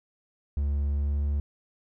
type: tone with pitch glide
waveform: triangle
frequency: 71.4 to 72.15 Hz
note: D2 to D2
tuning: -48 to -30 cents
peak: -22 dBFS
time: 0.57-1.4 s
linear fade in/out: 0 ms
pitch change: +18 cents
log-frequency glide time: 0.91-1.24 s
effects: none